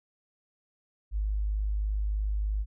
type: tone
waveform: sine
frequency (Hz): 51.6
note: G#1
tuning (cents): -10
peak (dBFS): -26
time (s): 1.11-2.66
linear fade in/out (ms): 50
effects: none